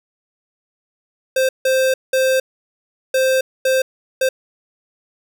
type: tone bursts at uneven times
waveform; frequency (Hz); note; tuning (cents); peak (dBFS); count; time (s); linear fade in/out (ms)
square; 523.3; C5; 0; -14; 6; 1.36-1.49 / 1.65-1.94 / 2.13-2.4 / 3.14-3.41 / 3.65-3.82 / 4.21-4.29; 5
effects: none